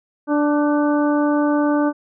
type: harmonic tone with a mistuned harmonic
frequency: 293.8 Hz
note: D4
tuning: 1 cent sharp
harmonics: 1 / 2 / 3 / 4 / 5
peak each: -16 / -22 / -26 / -28 / -30 dBFS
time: 0.27-1.93 s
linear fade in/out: 50 ms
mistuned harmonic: 5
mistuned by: +36 cents
effects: none